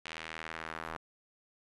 sawtooth tone with band-pass filter sweep, 80.6 Hz, E2, 38 cents flat, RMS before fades -43 dBFS, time 0.05-0.97 s, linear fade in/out 5 ms, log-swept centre 2700 to 1200 Hz, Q 1.4, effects resampled to 24000 Hz + 10-bit

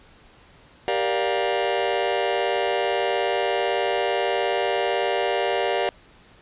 sawtooth chord, G minor seventh, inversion none, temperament just, 392 / 470.4 / 588 / 705.6 Hz, G4 / Bb4 / D5 / F5, 0 / +16 / +2 / +18 cents, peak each -22 dBFS, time 0.88-5.89 s, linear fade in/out 0 ms, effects pink hiss -52 dBFS RMS until 6.41 s + resampled to 8000 Hz

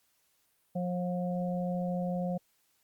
harmonic tone, 178.7 Hz, F3, 40 cents sharp, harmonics 1 / 3 / 4, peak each -31 / -36 / -40 dBFS, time 0.75-2.38 s, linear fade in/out 10 ms, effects white hiss -72 dBFS RMS until 2.83 s + Opus 48 kbps

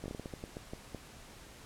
slowing click train, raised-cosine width 2 ms, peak -27 dBFS, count 12, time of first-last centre 0.04-0.947 s, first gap 18 ms, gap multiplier 1.28, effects pink hiss -53 dBFS RMS until 1.65 s + low-pass 11000 Hz 12 dB/octave

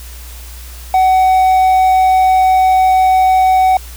triangle tone, 751 Hz, F#5, 26 cents sharp, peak -5 dBFS, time 0.94-3.77 s, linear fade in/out 2 ms, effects added 60 Hz sine -29 dBFS peak until 3.96 s + white hiss -36 dBFS RMS until 3.96 s

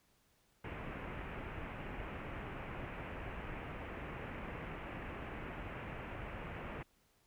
pink low-pass noise, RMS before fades -45 dBFS, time 0.64-6.83 s, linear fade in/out 5 ms, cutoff 2700 Hz, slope 48 dB/octave, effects pink hiss -73 dBFS RMS until 7.26 s

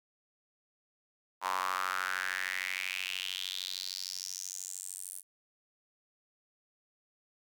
sawtooth tone with high-pass filter sweep, 93.1 Hz, F#2, 11 cents sharp, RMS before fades -37 dBFS, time 1.41-5.23 s, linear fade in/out 50 ms, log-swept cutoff 960 to 10000 Hz, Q 4.8, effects none

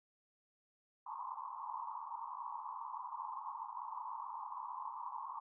white band-pass noise, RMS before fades -45 dBFS, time 1.06-5.4 s, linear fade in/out 10 ms, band 870 to 1100 Hz, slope 96 dB/octave, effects none

